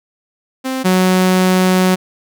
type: tone pair in turn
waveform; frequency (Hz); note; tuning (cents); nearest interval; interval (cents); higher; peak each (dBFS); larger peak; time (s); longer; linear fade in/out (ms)
sawtooth; 261.6 / 184.98; C4 / F#3; 0 / 0; tritone; 600; first; -14 / -6; second; 0.64-0.84 / 0.84-1.96; second; 20
effects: none